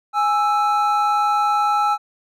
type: tone pair together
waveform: triangle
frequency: 830.6 / 1320.9 Hz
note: G#5 / E6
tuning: 0 / +3 cents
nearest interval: minor sixth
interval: 803 cents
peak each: -16 / -17 dBFS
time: 0.13-1.98 s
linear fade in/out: 50 ms
effects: none